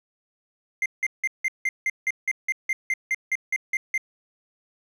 triangle tone bursts, 2093 Hz, C7, in tune, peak -19 dBFS, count 16, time 0.82-3.978 s, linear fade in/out 2 ms, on 38 ms, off 170 ms, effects none

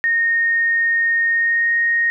sine tone with pitch glide, 1848 to 1863 Hz, A#6 to A#6, -16 to -2 cents, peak -14 dBFS, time 0.04-2.1 s, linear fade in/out 0 ms, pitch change +14 cents, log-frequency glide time 1.29-1.74 s, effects none

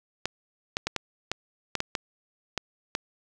clicks, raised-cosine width 0.2 ms, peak -10 dBFS, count 10, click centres 0.256 / 0.769 / 0.87 / 0.963 / 1.316 / 1.753 / 1.804 / 1.952 / 2.577 / 2.951 s, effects none

